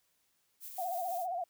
violet noise with tremolo, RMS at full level -45 dBFS, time 0.6-1.27 s, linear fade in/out 50 ms, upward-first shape square, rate 6.1 Hz, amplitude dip 25%
sine tone with vibrato, 716 Hz, F5, 43 cents sharp, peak -33 dBFS, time 0.78-1.44 s, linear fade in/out 5 ms, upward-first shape sine, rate 15 Hz, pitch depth 96 cents each way
effects white hiss -75 dBFS RMS until 1.49 s

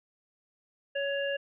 harmonic tone, 559 Hz, C#5, 14 cents sharp, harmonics 1 / 3 / 5, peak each -30 / -35 / -37 dBFS, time 0.95-1.37 s, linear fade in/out 10 ms, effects none

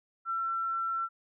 sine tone, 1348 Hz, E6, 38 cents sharp, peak -29 dBFS, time 0.25-1.09 s, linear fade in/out 50 ms, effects none

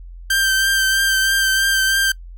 sawtooth tone with vibrato, 1568 Hz, G6, in tune, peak -11 dBFS, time 0.3-2.12 s, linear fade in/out 5 ms, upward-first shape triangle, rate 3.1 Hz, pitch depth 24 cents each way, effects noise-tail reverb RT60 0.1 s tail -24 dB re dry + added 43 Hz sine -33 dBFS peak until 2.37 s

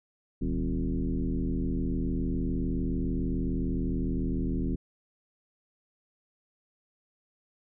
sine tone with frequency modulation, 103.3 Hz, G#2, 9 cents flat, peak -26 dBFS, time 0.41-4.76 s, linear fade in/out 10 ms, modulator 79.8 Hz, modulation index 2.7, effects none

